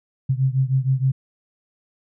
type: beating tone pair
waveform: sine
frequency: 130 / 136.4 Hz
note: C3 / C#3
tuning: -11 / -28 cents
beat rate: 6.4 Hz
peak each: -19 / -21 dBFS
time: 0.29-1.12 s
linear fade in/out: 10 ms
effects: none